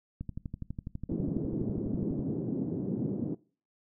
click train, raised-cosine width 5 ms, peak -24 dBFS, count 25, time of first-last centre 0.21-2.193 s, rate 12.1 Hz
white band-pass noise, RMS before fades -33 dBFS, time 1.09-3.35 s, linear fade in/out 5 ms, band 130 to 320 Hz, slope 24 dB/octave
effects noise-tail reverb RT60 0.4 s tail -22 dB re dry

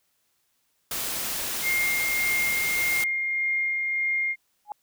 white noise, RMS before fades -30 dBFS, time 0.91-3.04 s, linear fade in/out 2 ms
sine tone with tremolo, 2123 Hz, C7, 25 cents sharp, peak -22 dBFS, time 1.62-4.36 s, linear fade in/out 50 ms, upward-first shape sine, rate 1.7 Hz, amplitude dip 25%
sine tone with exponential growth, 835 Hz, G#5, 9 cents sharp, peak -26 dBFS, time 4.65-4.72 s, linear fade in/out 1 ms, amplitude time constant 15 ms
effects white hiss -71 dBFS RMS until 4.82 s

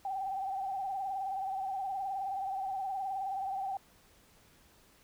sine tone with vibrato, 775 Hz, G5, 20 cents flat, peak -33 dBFS, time 0.05-3.77 s, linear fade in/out 2 ms, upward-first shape sine, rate 19 Hz, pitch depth 58 cents each way, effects pink hiss -63 dBFS RMS until 5.03 s

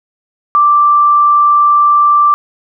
sine tone, 1174.7 Hz, D6, in tune, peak -5 dBFS, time 0.55-2.34 s, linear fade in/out 0 ms, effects none

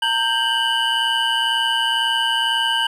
triangle tone cluster, 916 / 1578 / 2916 / 3038 Hz, A#5 / G6 / F#7 / F#7, -31 / +11 / -26 / +45 cents, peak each -21 dBFS, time 0.02-2.87 s, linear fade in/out 5 ms, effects none

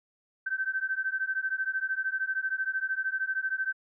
sine beating tone pair, 1539 / 1552 Hz, G6 / G6, -32 / -18 cents, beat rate 13 Hz, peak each -31 dBFS, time 0.46-3.73 s, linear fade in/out 10 ms, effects none

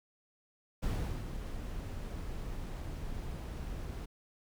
brown noise with ADSR envelope, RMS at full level -32 dBFS, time 0.82-4.06 s, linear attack 15 ms, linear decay 400 ms, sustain -8 dB, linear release 12 ms, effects none

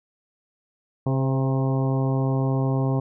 harmonic tone with a mistuned harmonic, 133.7 Hz, C3, 38 cents sharp, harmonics 1 / 2 / 3 / 4 / 5 / 6 / 7 / 8, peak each -21 / -27 / -31 / -33 / -35 / -37 / -38 / -39 dBFS, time 1.06-3 s, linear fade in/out 5 ms, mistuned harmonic 4, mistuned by -27 cents, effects none

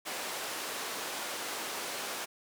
pink band-pass noise, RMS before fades -38 dBFS, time 0.05-2.26 s, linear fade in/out 20 ms, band 460 to 13000 Hz, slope 12 dB/octave, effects none

